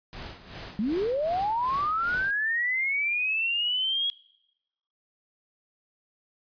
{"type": "noise with tremolo", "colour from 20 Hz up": "pink", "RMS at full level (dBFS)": -39, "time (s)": [0.13, 2.31], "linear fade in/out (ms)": 0, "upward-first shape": "sine", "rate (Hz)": 2.6, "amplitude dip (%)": 75}
{"type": "linear sweep", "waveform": "sine", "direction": "up", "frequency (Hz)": [193, 3322], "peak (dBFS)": -24, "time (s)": [0.79, 4.1], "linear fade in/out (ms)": 0}
{"effects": ["noise-tail reverb RT60 0.9 s tail -23 dB re dry", "resampled to 11025 Hz"]}